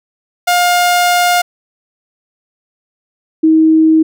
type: tone pair in turn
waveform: sawtooth / sine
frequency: 709 / 317.7 Hz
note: F5 / D#4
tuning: +26 / +36 cents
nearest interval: octave + major second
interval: 1390 cents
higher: first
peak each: -5 dBFS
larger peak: neither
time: 0.47-1.42 / 3.43-4.03 s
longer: first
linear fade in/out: 10 ms
effects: none